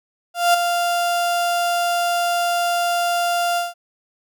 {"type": "tone with ADSR envelope", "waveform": "35% pulse", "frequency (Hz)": 696, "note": "F5", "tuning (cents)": -6, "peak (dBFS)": -9, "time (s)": [0.34, 3.74], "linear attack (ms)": 200, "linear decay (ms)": 9, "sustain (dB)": -7, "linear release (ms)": 170, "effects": []}